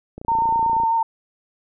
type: click train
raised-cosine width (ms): 2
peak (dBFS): -21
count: 20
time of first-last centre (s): 0.18-0.835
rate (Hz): 29
type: tone with vibrato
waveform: sine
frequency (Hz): 910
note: A#5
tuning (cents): -42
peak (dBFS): -16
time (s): 0.28-1.03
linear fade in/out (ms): 5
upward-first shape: square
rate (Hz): 7.9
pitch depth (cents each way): 13
effects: none